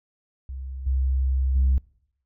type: tone with level steps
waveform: sine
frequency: 65.9 Hz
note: C2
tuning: 13 cents sharp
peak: -31 / -19 / -15 dBFS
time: 0.49-1.78 s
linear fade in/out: 0 ms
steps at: 0.86 / 1.55 s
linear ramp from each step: 10 ms
effects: noise-tail reverb RT60 0.7 s tail -25 dB re dry + tanh soft clip ceiling -14 dBFS